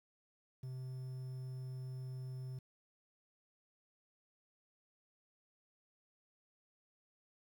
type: tone with quantisation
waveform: triangle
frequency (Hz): 129.1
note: C3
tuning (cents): -23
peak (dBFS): -40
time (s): 0.63-2.59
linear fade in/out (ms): 5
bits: 11
effects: none